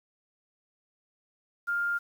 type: tone with quantisation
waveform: sine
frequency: 1403 Hz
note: F6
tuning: 8 cents sharp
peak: -26 dBFS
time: 1.67-1.99 s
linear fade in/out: 20 ms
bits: 9
effects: none